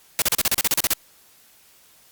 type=noise bursts; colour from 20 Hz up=white; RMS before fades=-19 dBFS; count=12; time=0.19-0.934 s; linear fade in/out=0 ms; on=29 ms; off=36 ms; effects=white hiss -54 dBFS RMS until 2.11 s + Opus 48 kbps